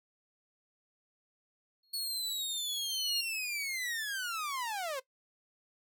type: tone with exponential growth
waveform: triangle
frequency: 4299 Hz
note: C8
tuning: 46 cents sharp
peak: -29 dBFS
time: 1.83-3.21 s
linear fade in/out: 5 ms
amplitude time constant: 300 ms
type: linear sweep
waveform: sawtooth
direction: down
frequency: 4404 to 506 Hz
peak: -31 dBFS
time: 1.93-5 s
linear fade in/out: 10 ms
effects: noise-tail reverb RT60 0.1 s tail -18 dB re dry